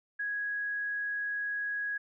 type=tone; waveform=sine; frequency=1661.2 Hz; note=G#6; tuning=in tune; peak=-31 dBFS; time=0.19-1.98 s; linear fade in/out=10 ms; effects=none